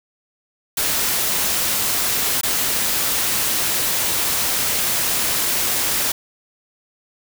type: noise with dropouts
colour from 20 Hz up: white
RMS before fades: -20 dBFS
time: 0.77-6.12 s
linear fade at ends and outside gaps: 5 ms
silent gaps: 2.412-2.432 s
effects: none